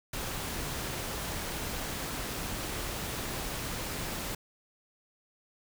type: noise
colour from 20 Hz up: pink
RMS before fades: -36 dBFS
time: 0.13-4.35 s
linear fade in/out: 5 ms
effects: none